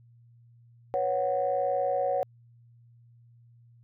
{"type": "chord", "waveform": "sine", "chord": "B suspended second", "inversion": "none", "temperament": "equal", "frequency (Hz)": [493.9, 554.4, 740], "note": ["B4", "C#5", "F#5"], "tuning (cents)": [0, 0, 0], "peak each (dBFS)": [-32, -27, -28], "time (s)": [0.94, 2.23], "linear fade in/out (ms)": 0, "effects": ["tanh soft clip ceiling -16 dBFS", "added 118 Hz sine -54 dBFS peak until 3.83 s"]}